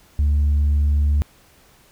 sine tone, 73 Hz, D2, 10 cents flat, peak -12 dBFS, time 0.19-1.22 s, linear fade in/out 0 ms, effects tanh soft clip ceiling -13 dBFS + pink hiss -53 dBFS RMS until 1.91 s

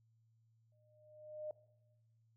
sine tone with exponential growth, 610 Hz, D#5, 34 cents flat, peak -39 dBFS, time 0.72-1.51 s, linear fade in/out 2 ms, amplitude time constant 170 ms, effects noise-tail reverb RT60 1.0 s tail -19 dB re dry + added 113 Hz sine -70 dBFS peak until 2.36 s

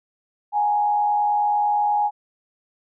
sine tone with frequency modulation, 830.6 Hz, G#5, in tune, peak -17 dBFS, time 0.52-2.11 s, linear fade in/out 50 ms, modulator 88.8 Hz, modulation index 0.44, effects none

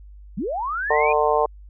sine linear sweep, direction up, 151.3 to 2489 Hz, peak -23 dBFS, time 0.37-1.13 s, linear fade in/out 10 ms
harmonic tone, 150.2 Hz, D3, 39 cents sharp, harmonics 3 / 4 / 5 / 6 / 7, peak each -21 / -22 / -23 / -24 / -24 dBFS, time 0.9-1.46 s, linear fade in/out 5 ms
effects added 50 Hz sine -40 dBFS peak until 1.69 s

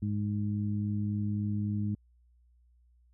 harmonic tone, 103.6 Hz, G#2, 4 cents flat, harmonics 1 / 2 / 3, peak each -31 / -32 / -42 dBFS, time 0.02-1.95 s, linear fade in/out 5 ms, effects added 60 Hz sine -61 dBFS peak until 3.13 s

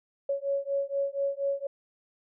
sine beating tone pair, 554.4 / 558.6 Hz, C#5 / C#5, 0 / +13 cents, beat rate 4.2 Hz, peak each -30 dBFS, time 0.29-1.67 s, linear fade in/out 5 ms, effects none

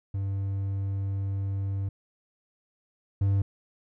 triangle tone pair in turn, 98 / 98.68 Hz, G2 / G2, 0 / +12 cents, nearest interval unison, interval 12 cents, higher second, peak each -25 / -19 dBFS, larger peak second, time 0.14-1.89 / 3.21-3.42 s, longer first, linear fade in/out 5 ms, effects none

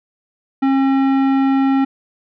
sine tone with tanh clipping, 270 Hz, C#4, 45 cents flat, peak -14 dBFS, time 0.62-1.85 s, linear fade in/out 10 ms, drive 15 dB, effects none

